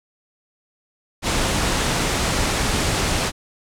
pink low-pass noise, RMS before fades -21 dBFS, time 1.22-3.32 s, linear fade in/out 50 ms, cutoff 9400 Hz, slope 24 dB/octave, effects none

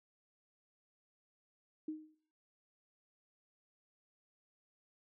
sine tone with exponential decay, 310.7 Hz, D#4, 2 cents flat, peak -35 dBFS, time 1.88-2.15 s, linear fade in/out 5 ms, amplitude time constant 57 ms, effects noise-tail reverb RT60 0.6 s tail -20 dB re dry

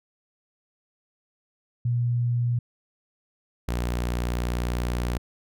sine / sawtooth tone pair in turn, 120.3 / 60.15 Hz, B2 / B1, -45 / -45 cents, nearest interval octave, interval 1200 cents, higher first, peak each -21 dBFS, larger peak neither, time 1.85-2.59 / 3.68-5.18 s, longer second, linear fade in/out 5 ms, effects none

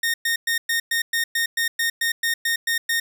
sawtooth tone bursts, 1843 Hz, A#6, 20 cents flat, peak -16 dBFS, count 14, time 0.03-3 s, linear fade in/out 5 ms, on 110 ms, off 110 ms, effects none

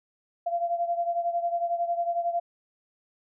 sine beating tone pair, 686 / 697 Hz, F5 / F5, -31 / -4 cents, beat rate 11 Hz, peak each -26 / -31 dBFS, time 0.46-2.4 s, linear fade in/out 10 ms, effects none

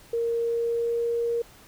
sine tone with pitch glide, 465.1 to 468.6 Hz, A#4 to A#4, -4 to +9 cents, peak -23 dBFS, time 0.13-1.42 s, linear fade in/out 5 ms, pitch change +13 cents, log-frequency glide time 0.39-1.05 s, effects pink hiss -52 dBFS RMS until 1.67 s

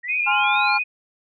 sine linear sweep, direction up, 1858 to 4402 Hz, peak -28 dBFS, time 0.03-0.78 s, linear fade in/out 20 ms
sine tone with vibrato, 2454 Hz, D#7, 25 cents flat, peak -20 dBFS, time 0.08-0.84 s, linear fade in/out 20 ms, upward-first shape square, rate 4.2 Hz, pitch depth 27 cents each way
sine chord, F minor, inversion first, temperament equal, 830.6 / 1046.5 / 1396.9 Hz, Ab5 / C6 / F6, 0 / 0 / 0 cents, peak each -21 / -25 / -23 dBFS, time 0.26-0.79 s, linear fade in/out 20 ms
effects none

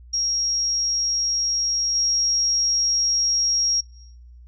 sine tone with level steps, 5600 Hz, F8, 4 cents sharp, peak -20 / -18 dBFS, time 0.13-3.81 s, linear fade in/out 10 ms, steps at 1.95 s, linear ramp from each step 5 ms, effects noise-tail reverb RT60 1.0 s tail -25 dB re dry + added 60 Hz sine -42 dBFS peak until 4.47 s

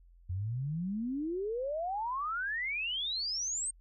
sine exponential sweep, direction up, 86 to 8620 Hz, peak -32 dBFS, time 0.29-3.71 s, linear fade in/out 10 ms, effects added 43 Hz sine -56 dBFS peak until 3.8 s

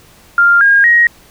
sine tone with pitch steps, 1396.9 / 1623.3 / 1886.3 Hz, F6 / G#6 / A#6, 0 / -40 / +20 cents, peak -5 dBFS, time 0.38-1.07 s, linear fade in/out 2 ms, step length 230 ms, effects pink hiss -44 dBFS RMS until 1.3 s

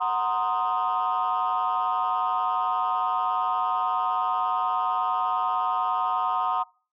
sine chord, C half-diminished seventh, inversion second, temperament equal with one note detuned, 740 / 932.3 / 1043.5 / 1244.5 Hz, Gb5 / Bb5 / C6 / Eb6, 0 / 0 / -5 / 0 cents, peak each -27 dBFS, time 0-6.64 s, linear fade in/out 20 ms, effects noise-tail reverb RT60 0.4 s tail -25 dB re dry + tanh soft clip ceiling -17 dBFS

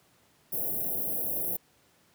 white band-stop noise, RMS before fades -31 dBFS, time 0.52-1.57 s, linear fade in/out 10 ms, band 710 to 11000 Hz, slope 48 dB/octave, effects pink hiss -64 dBFS RMS until 2.14 s + high-pass 100 Hz 12 dB/octave

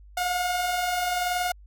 sawtooth tone pair together, 699 / 719.9 Hz, F5 / F#5, +1 / -48 cents, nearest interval minor second, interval 51 cents, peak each -30 / -21 dBFS, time 0.17-1.52 s, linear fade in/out 5 ms, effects added 50 Hz sine -46 dBFS peak until 1.66 s

